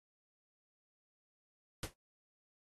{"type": "noise with exponential decay", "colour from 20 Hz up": "pink", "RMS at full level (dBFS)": -36, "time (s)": [1.83, 1.94], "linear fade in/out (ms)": 2, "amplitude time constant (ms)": 23, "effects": ["AAC 32 kbps"]}